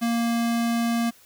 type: tone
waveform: square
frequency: 233.1 Hz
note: A#3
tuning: in tune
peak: -22 dBFS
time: 0.01-1.11 s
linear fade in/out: 20 ms
effects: white hiss -54 dBFS RMS until 1.25 s